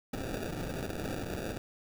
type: noise with sample-and-hold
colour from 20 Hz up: white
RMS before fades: -37 dBFS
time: 0.13-1.58 s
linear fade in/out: 5 ms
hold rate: 1050 Hz
effects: none